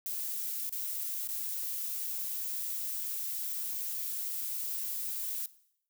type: noise with dropouts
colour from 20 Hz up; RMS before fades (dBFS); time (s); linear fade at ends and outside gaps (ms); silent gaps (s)
violet; -36; 0.06-5.46; 1; 0.694-0.724 / 1.274-1.288
effects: noise-tail reverb RT60 0.7 s tail -18 dB re dry